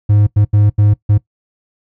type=tone bursts at uneven times; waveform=triangle; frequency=103.83 Hz; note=G#2; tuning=in tune; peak=-5 dBFS; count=5; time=0.09-0.27 / 0.36-0.45 / 0.53-0.7 / 0.78-0.94 / 1.09-1.18 s; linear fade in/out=10 ms; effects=noise-tail reverb RT60 0.1 s tail -19 dB re dry